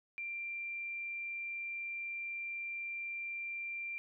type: tone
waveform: sine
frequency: 2368 Hz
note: D7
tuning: 14 cents sharp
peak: -38 dBFS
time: 0.18-3.98 s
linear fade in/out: 0 ms
effects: none